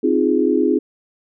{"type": "chord", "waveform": "sine", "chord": "F minor seventh", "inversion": "second", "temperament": "equal", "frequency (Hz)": [261.6, 311.1, 349.2, 415.3], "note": ["C4", "Eb4", "F4", "Ab4"], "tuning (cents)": [0, 0, 0, 0], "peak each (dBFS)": -19, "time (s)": [0.03, 0.79], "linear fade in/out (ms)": 10, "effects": []}